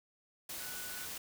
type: tone in noise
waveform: sine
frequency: 1480 Hz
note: F#6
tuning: in tune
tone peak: -49 dBFS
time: 0.6-1.06 s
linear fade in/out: 5 ms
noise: white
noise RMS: -43 dBFS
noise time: 0.49-1.18 s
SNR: -9 dB
effects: none